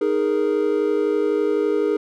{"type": "chord", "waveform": "triangle", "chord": "D# suspended fourth", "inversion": "none", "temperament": "just", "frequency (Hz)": [311.1, 414.8, 466.7], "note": ["D#4", "G#4", "A#4"], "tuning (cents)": [0, -2, 2], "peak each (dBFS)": [-22, -18, -21], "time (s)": [0.01, 1.97], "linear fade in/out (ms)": 5, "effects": []}